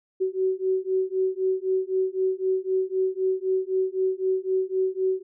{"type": "beating tone pair", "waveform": "sine", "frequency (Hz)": [374.9, 378.8], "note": ["F#4", "F#4"], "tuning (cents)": [23, 41], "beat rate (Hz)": 3.9, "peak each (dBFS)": -25, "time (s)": [0.2, 5.23], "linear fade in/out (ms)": 20, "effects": []}